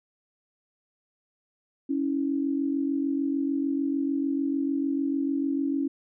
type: tone pair together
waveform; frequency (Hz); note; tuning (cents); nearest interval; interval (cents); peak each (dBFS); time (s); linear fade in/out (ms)
sine; 277.2 / 323.9; C#4 / E4; 0 / -30; minor third; 270; -25 / -30; 1.89-5.88; 10
effects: none